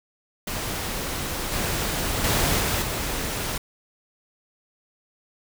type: noise with level steps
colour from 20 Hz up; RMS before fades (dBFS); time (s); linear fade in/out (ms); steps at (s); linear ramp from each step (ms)
pink; -29 / -26 / -22 / -24 / -28; 0.47-3.58; 5; 1.52 / 2.24 / 2.6 / 2.82; 2
effects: none